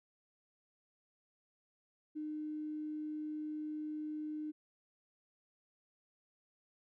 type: tone with tanh clipping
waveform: triangle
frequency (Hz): 305.1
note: D#4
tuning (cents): -34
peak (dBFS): -38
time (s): 2.15-4.52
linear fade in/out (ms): 20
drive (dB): 3
effects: none